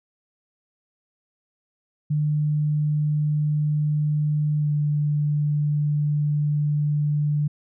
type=tone with pitch glide; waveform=sine; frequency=150 to 148.11 Hz; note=D3 to D3; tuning=+37 to +15 cents; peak=-19 dBFS; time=2.1-7.48 s; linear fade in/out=10 ms; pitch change=-22 cents; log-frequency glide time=4.6-4.68 s; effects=none